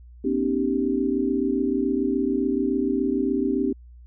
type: tone cluster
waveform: sine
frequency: 242.2 / 269.2 / 305.6 / 390.6 Hz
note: B3 / C4 / D#4 / G4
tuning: -34 / +49 / -31 / -6 cents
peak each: -28 / -24 / -27 / -26 dBFS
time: 0.24-3.73 s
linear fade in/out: 10 ms
effects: added 60 Hz sine -43 dBFS peak until 4.06 s